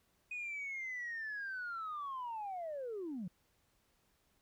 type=linear sweep; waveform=sine; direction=down; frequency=2498 to 164.2 Hz; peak=-38 dBFS; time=0.31-3.28 s; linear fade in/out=5 ms; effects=tanh soft clip ceiling -36 dBFS + pink hiss -75 dBFS RMS until 4.41 s